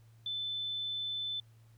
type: tone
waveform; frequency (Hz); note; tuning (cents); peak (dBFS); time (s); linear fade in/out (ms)
sine; 3520; A7; 0; -34; 0.26-1.4; 2
effects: added 113 Hz sine -57 dBFS peak until 1.77 s + pink hiss -71 dBFS RMS until 1.77 s